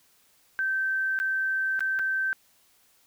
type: tone with dropouts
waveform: sine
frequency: 1552 Hz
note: G6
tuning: 18 cents flat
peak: -24 dBFS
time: 0.59-2.33 s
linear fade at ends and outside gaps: 0 ms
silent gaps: 1.19-1.2 / 1.793-1.806 / 1.99-1.994 s
effects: white hiss -63 dBFS RMS until 3.06 s